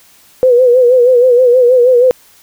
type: tone with vibrato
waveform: sine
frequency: 496.6 Hz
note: B4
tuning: 9 cents sharp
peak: -4 dBFS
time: 0.43-2.11 s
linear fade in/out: 0 ms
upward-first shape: sine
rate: 6.3 Hz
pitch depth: 73 cents each way
effects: white hiss -45 dBFS RMS until 2.42 s